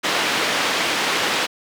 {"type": "band-pass noise", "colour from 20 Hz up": "white", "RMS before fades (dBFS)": -21, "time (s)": [0.03, 1.47], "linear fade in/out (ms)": 20, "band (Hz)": [230, 3200], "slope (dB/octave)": 12, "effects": []}